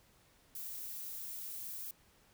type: noise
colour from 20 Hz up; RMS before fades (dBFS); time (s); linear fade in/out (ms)
violet; -44; 0.55-1.91; 2
effects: pink hiss -67 dBFS RMS until 2.33 s